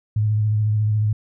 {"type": "tone with vibrato", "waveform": "sine", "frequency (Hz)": 106.8, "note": "G#2", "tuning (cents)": 49, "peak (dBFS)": -16, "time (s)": [0.16, 1.13], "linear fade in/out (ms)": 5, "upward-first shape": "sine", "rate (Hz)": 14, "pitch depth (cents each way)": 28, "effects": []}